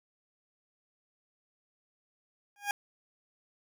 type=tone with exponential growth; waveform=20% pulse; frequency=815 Hz; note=G#5; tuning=33 cents flat; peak=-20 dBFS; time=2.56-2.71 s; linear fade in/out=1 ms; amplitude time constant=31 ms; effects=none